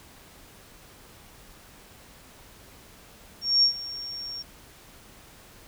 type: tone with ADSR envelope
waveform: sine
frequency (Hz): 5530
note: F8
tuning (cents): -18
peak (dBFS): -15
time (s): 3.41-4.43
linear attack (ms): 220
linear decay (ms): 97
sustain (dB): -18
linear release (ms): 17
effects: pink hiss -51 dBFS RMS until 5.67 s